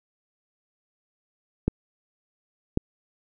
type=clicks; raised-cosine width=3 ms; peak=-8 dBFS; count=2; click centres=1.68 / 2.774 s; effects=none